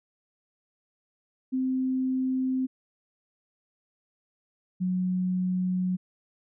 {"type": "tone pair in turn", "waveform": "sine", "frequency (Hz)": [259.6, 183.25], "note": ["C4", "F#3"], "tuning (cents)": [-13, -16], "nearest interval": "tritone", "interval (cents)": 603, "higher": "first", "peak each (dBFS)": -24, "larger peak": "neither", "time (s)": [[1.52, 2.67], [4.8, 5.97]], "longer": "second", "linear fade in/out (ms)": 20, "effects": []}